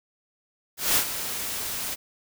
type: noise with ADSR envelope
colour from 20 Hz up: white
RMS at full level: -20 dBFS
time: 0.77-1.96 s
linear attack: 190 ms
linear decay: 81 ms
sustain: -11 dB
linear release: 27 ms
effects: none